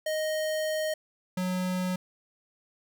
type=tone pair in turn; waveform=square; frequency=622.3 / 183.26 Hz; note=D#5 / F#3; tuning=0 / -16 cents; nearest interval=octave + major sixth; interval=2116 cents; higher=first; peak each=-28 dBFS; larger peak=neither; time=0.06-0.94 / 1.37-1.96 s; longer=first; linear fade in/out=5 ms; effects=none